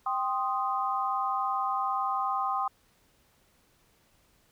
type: chord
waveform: sine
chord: C minor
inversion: second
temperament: equal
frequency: 784 / 1046.5 / 1244.5 Hz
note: G5 / C6 / Eb6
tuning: 0 / 0 / 0 cents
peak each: -31 dBFS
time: 0.06-2.68 s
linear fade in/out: 5 ms
effects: pink hiss -66 dBFS RMS until 4.51 s